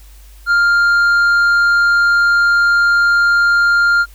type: tone with tanh clipping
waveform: triangle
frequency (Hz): 1400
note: F6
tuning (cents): +4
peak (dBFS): -10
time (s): 0.46-4.06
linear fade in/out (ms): 50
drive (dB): 9
effects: added 50 Hz sine -37 dBFS peak until 4.14 s + white hiss -48 dBFS RMS until 4.14 s